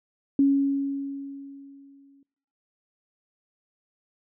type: tone with exponential decay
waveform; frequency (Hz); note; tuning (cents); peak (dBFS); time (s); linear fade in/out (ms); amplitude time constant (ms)
sine; 277.2; C#4; 0; -15; 0.39-2.23; 2; 400
effects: noise-tail reverb RT60 0.7 s tail -23 dB re dry